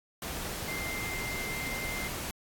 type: tone in noise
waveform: sine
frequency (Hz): 2093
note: C7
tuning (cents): 0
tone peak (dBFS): -36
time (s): 0.68-2.08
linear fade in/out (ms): 2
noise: pink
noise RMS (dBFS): -37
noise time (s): 0.22-2.31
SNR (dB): -2
effects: AAC 64 kbps

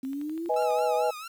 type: exponential sweep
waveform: sine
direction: up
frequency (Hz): 260 to 347.4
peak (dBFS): -30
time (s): 0.03-0.49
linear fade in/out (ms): 5
type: click train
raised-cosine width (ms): 0.3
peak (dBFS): -34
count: 10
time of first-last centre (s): 0.05-0.788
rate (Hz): 12.2
type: chord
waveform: sine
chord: G# minor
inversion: first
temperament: equal with one note detuned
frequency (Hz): 493.9 / 630.6 / 830.6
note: B4 / D#5 / G#5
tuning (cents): 0 / +23 / 0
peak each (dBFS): -27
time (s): 0.49-1.11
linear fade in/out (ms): 10
type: tone with vibrato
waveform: sawtooth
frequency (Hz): 1300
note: E6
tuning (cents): -24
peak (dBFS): -34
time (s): 0.56-1.28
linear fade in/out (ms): 5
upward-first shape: triangle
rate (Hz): 4.5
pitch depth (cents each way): 130
effects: 9-bit

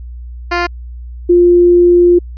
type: tone pair in turn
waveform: 10% pulse / sine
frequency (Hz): 349.2 / 350.7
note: F4 / F4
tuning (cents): 0 / +7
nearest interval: unison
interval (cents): 7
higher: second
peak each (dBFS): -4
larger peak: neither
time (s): 0.51-0.67 / 1.29-2.19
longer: second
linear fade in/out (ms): 10
effects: added 60 Hz sine -25 dBFS peak until 2.37 s + resampled to 11025 Hz

